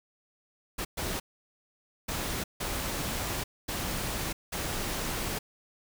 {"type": "noise bursts at uneven times", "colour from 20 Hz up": "pink", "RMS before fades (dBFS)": -33, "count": 6, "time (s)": [[0.78, 0.85], [0.97, 1.2], [2.08, 2.44], [2.6, 3.44], [3.68, 4.33], [4.52, 5.39]], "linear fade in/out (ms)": 10, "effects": []}